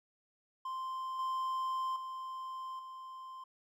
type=tone with level steps; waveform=triangle; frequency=1044 Hz; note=C6; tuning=4 cents flat; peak=-35 / -31 / -38 / -43 dBFS; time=0.65-3.44 s; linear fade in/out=5 ms; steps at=1.19 / 1.96 / 2.79 s; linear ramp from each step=2 ms; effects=none